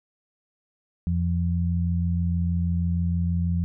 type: tone pair together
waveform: sine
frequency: 86 / 172.3 Hz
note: F2 / F3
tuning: -26 / -23 cents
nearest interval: octave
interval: 1203 cents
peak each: -23 / -25 dBFS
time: 1.07-3.64 s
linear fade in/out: 0 ms
effects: none